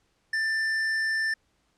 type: tone with tanh clipping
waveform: sine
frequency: 1777 Hz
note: A6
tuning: 17 cents sharp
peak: -26 dBFS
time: 0.33-1.34 s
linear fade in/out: 5 ms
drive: 11 dB
effects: pink hiss -70 dBFS RMS until 1.77 s + low-pass 8000 Hz 12 dB/octave